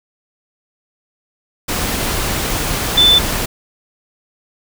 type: tone in noise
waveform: sine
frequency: 3520 Hz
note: A7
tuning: in tune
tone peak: -7 dBFS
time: 2.97-3.19 s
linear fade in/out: 10 ms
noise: pink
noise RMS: -19 dBFS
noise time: 1.68-3.46 s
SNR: +9 dB
effects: none